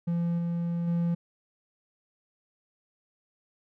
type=tone with level steps; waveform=triangle; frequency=170.7 Hz; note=F3; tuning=39 cents flat; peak=-23 / -25 / -22 dBFS; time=0.07-1.15 s; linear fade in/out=10 ms; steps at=0.38 / 0.87 s; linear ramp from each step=10 ms; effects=none